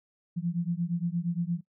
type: beating tone pair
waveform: sine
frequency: 168 / 176.6 Hz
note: E3 / F3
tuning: +33 / +20 cents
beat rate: 8.6 Hz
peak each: -30 dBFS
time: 0.36-1.61 s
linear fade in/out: 20 ms
effects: noise-tail reverb RT60 0.1 s tail -20 dB re dry